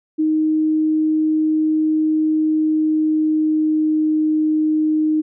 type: tone with pitch glide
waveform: sine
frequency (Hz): 311.6 to 309.6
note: D#4 to D#4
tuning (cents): +3 to -9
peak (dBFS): -14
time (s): 0.18-5.22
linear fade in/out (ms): 20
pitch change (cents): -12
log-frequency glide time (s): 2.27-4.19
effects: none